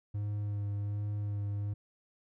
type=tone with vibrato; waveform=triangle; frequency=102.7 Hz; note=G#2; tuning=19 cents flat; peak=-30 dBFS; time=0.14-1.74 s; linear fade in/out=10 ms; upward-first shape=sine; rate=1.3 Hz; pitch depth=17 cents each way; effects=none